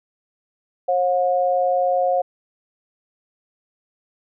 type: tone pair together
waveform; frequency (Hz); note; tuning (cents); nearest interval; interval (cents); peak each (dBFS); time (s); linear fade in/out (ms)
sine; 539 / 719.5; C#5 / F#5; -49 / -49; perfect fourth; 500; -19; 0.88-2.22; 10
effects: none